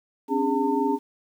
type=tone cluster; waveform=sine; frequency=264.8 / 288.9 / 408.5 / 902 Hz; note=C4 / D4 / G#4 / A5; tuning=+21 / -28 / -29 / +43 cents; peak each=-26 dBFS; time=0.28-0.99 s; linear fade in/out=50 ms; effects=9-bit